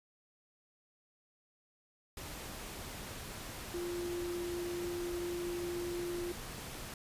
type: tone in noise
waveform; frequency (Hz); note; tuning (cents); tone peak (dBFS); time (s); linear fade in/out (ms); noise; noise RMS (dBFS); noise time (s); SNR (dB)
sine; 349.2; F4; 0; -36; 3.74-6.32; 2; pink; -45; 2.17-6.94; +6
effects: resampled to 32000 Hz